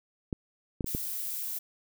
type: clicks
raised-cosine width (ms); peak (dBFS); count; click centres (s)
3; -18; 4; 0.328 / 0.808 / 0.844 / 0.949
type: noise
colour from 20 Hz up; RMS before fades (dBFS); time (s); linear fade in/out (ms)
violet; -35; 0.86-1.59; 10
effects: none